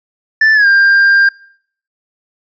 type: tone with pitch glide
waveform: triangle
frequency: 1760 to 1595.4 Hz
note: A6 to G6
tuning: 0 to +30 cents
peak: -4 dBFS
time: 0.41-1.29 s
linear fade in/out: 5 ms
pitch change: -170 cents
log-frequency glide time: 0.54-0.67 s
effects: noise-tail reverb RT60 0.6 s tail -22 dB re dry + resampled to 16000 Hz